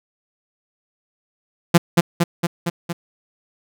sawtooth tone with echo, 171.3 Hz, F3, 33 cents flat, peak -3 dBFS, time 1.74-1.78 s, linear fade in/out 10 ms, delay 230 ms, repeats 5, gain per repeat -3 dB, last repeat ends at 2.93 s, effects none

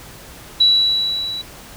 sine tone with level ramp, 3926 Hz, B7, 11 cents flat, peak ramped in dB -8 to -24 dBFS, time 0.6-1.42 s, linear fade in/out 10 ms, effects pink hiss -39 dBFS RMS until 1.76 s

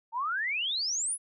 sine exponential sweep, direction up, 880 to 10740 Hz, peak -28 dBFS, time 0.12-1.18 s, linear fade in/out 50 ms, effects none

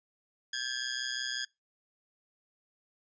15% pulse ring-modulated tone, 1656 Hz, G#6, 5 cents flat, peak -23 dBFS, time 0.53-1.45 s, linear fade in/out 5 ms, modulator 62.8 Hz, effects noise-tail reverb RT60 0.2 s tail -23 dB re dry + resampled to 16000 Hz

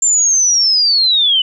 sine linear sweep, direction down, 7330 to 2960 Hz, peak -9 dBFS, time 0.02-1.42 s, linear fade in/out 5 ms, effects none

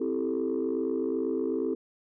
sine chord, A minor seventh, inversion first, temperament equal, 261.6 / 329.6 / 392 / 440 Hz, C4 / E4 / G4 / A4, 0 / 0 / 0 / 0 cents, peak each -31 dBFS, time 0-1.75 s, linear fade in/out 10 ms, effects tanh soft clip ceiling -20 dBFS

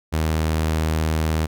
sawtooth tone, 79 Hz, D#2, 27 cents sharp, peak -15 dBFS, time 0.12-1.47 s, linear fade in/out 20 ms, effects none

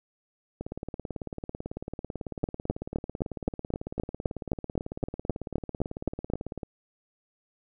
two click trains, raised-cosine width 2 ms, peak -12 / -21 dBFS, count 16 / 110, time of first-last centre 2.44-6.336 / 0.61-6.632 s, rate 3.85 / 18.1 Hz, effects none

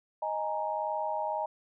sine chord, D# suspended fourth, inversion none, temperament equal, 622.3 / 830.6 / 932.3 Hz, D#5 / G#5 / A#5, 0 / 0 / 0 cents, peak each -34 dBFS, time 0.22-1.46 s, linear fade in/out 5 ms, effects none

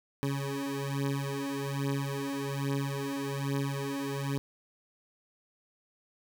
20% pulse beating tone pair, 138.3 / 139.5 Hz, C#3 / C#3, -4 / +11 cents, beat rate 1.2 Hz, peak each -29 dBFS, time 0.23-4.38 s, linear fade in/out 0 ms, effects none

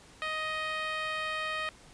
10% pulse tone with band-pass filter, 625 Hz, D#5, 8 cents sharp, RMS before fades -34 dBFS, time 0.22-1.69 s, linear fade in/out 0 ms, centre 1600 Hz, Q 0.76, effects pink hiss -55 dBFS RMS until 1.93 s + resampled to 22050 Hz

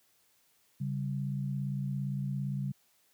sine tone pair together, 138.48 / 196 Hz, C#3 / G3, -1 / 0 cents, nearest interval tritone, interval 601 cents, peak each -32 / -37 dBFS, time 0.8-2.72 s, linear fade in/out 10 ms, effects white hiss -69 dBFS RMS until 3.13 s + high-pass 60 Hz 12 dB/octave

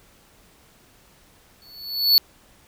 square tone with exponential growth, 4435 Hz, C#8, in tune, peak -10 dBFS, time 1.62-2.18 s, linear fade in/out 0 ms, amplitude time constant 120 ms, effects pink hiss -55 dBFS RMS until 2.67 s

